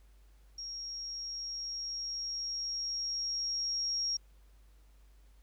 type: tone with level ramp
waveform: sine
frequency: 5588 Hz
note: F8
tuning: in tune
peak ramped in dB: -39 to -30 dBFS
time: 0.58-4.17 s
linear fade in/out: 5 ms
effects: added 50 Hz sine -57 dBFS peak until 5.42 s + pink hiss -71 dBFS RMS until 5.42 s